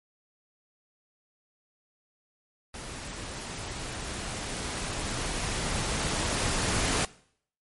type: noise with level ramp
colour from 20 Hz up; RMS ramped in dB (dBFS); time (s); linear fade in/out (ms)
pink; -40 to -26; 2.74-7.05; 2
effects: noise-tail reverb RT60 0.6 s tail -20 dB re dry + MP3 48 kbps